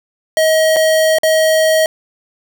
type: tone with dropouts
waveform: square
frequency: 634 Hz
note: D#5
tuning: 32 cents sharp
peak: -10 dBFS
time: 0.37-1.86 s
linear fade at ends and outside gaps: 1 ms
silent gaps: 0.762-0.766 / 1.185-1.233 s
effects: none